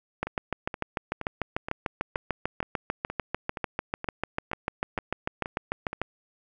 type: two click trains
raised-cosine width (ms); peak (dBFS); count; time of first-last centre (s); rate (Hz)
0.5; -12 / -18; 40 / 13; 0.23-6.016 / 0.27-5.93; 6.74 / 2.12
effects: none